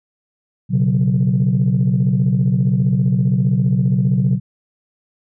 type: chord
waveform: sine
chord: B suspended second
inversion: none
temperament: equal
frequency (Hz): 123.47 / 138.59 / 185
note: B2 / C#3 / F#3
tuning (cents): 0 / 0 / 0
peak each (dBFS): -16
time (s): 0.69-4.4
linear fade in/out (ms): 50
effects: tanh soft clip ceiling -7 dBFS